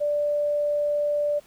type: tone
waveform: sine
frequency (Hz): 587.3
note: D5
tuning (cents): 0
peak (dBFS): -21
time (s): 0-1.4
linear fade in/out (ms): 20
effects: pink hiss -56 dBFS RMS until 1.46 s

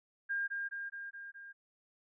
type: tone with echo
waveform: sine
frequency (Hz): 1608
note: G6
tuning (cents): +44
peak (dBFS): -32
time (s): 0.29-0.48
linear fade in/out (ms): 20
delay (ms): 210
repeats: 5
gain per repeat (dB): -3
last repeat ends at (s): 1.53
effects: none

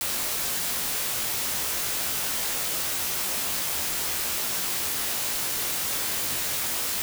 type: noise with comb filter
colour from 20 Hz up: white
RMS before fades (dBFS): -28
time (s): 0.01-7.02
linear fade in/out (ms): 0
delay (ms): 19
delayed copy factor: -0.6
effects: none

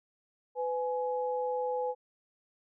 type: tone pair together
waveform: sine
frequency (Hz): 501.6 / 840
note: B4 / G#5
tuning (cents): +27 / +19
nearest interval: major sixth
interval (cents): 892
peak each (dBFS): -31 / -34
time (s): 0.55-1.95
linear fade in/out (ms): 50
effects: none

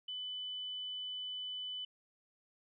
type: tone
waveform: sine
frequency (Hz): 3000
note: F#7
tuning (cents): +23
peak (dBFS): -39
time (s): 0.08-1.85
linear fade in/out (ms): 5
effects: none

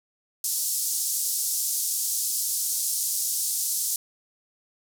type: band-pass noise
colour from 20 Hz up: white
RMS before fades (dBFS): -27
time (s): 0.44-3.96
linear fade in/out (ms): 2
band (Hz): 5300 to 13000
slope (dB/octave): 24
effects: none

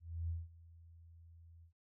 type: tone with ADSR envelope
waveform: sine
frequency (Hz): 83.4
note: E2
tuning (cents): +21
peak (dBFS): -35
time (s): 0-1.73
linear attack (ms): 290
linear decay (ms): 190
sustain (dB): -21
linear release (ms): 97
effects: none

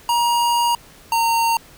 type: tone pair in turn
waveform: square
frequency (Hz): 947 / 919.5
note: A#5 / A#5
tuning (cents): +27 / -24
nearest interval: minor second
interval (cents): 51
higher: first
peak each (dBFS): -16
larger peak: neither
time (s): 0.09-0.75 / 1.12-1.57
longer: first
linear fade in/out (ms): 2
effects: pink hiss -46 dBFS RMS until 1.77 s

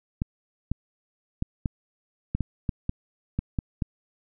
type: clicks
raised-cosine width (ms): 5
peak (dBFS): -13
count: 11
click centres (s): 0.219 / 0.716 / 1.424 / 1.658 / 2.35 / 2.407 / 2.692 / 2.894 / 3.39 / 3.588 / 3.822
effects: none

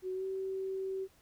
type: tone with pitch glide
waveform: sine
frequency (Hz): 372.2 to 382.7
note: F#4 to G4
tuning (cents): +10 to -42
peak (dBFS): -34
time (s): 0.02-1.08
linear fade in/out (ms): 50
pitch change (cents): +48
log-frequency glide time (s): 0.13-0.25
effects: pink hiss -66 dBFS RMS until 1.21 s

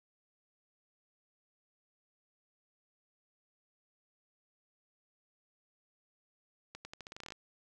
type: accelerating click train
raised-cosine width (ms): 0.2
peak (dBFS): -28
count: 13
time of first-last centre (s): 6.75-7.322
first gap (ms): 100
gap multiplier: 0.85
effects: none

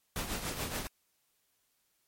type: noise with tremolo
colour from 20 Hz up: pink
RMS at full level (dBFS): -34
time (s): 0.16-0.87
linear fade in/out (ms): 0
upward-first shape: triangle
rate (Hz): 7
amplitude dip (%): 65
effects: white hiss -75 dBFS RMS until 2.07 s + MP3 64 kbps

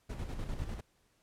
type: noise with tremolo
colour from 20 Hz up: brown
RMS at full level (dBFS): -37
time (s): 0.09-0.81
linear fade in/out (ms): 10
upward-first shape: square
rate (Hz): 10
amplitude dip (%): 45
effects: pink hiss -72 dBFS RMS until 1.22 s + low-pass 12000 Hz 12 dB/octave

